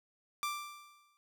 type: tone with exponential decay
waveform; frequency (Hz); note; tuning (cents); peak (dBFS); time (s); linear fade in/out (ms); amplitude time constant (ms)
sawtooth; 1178; D6; +5; -28; 0.43-1.17; 0; 160
effects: none